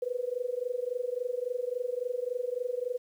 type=tone with amplitude modulation; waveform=sine; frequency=493.9 Hz; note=B4; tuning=in tune; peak=-26 dBFS; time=0.02-2.98 s; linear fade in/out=5 ms; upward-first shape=sine; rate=23.6 Hz; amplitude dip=90%; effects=10-bit